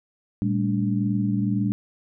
sine tone cluster, 116.3 / 199.4 / 221.1 / 288 Hz, A#2 / G3 / A3 / D4, -4 / +30 / +9 / -34 cents, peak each -26 / -23 / -31 / -28 dBFS, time 0.42-1.72 s, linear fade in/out 0 ms, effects none

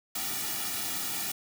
white noise with comb filter, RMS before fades -33 dBFS, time 0.15-1.32 s, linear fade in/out 5 ms, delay 1.9 ms, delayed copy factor -0.85, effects none

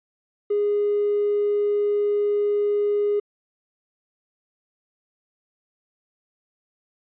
triangle tone, 412.1 Hz, G#4, 13 cents flat, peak -15 dBFS, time 0.5-3.2 s, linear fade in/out 10 ms, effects tanh soft clip ceiling -16 dBFS + resampled to 8000 Hz

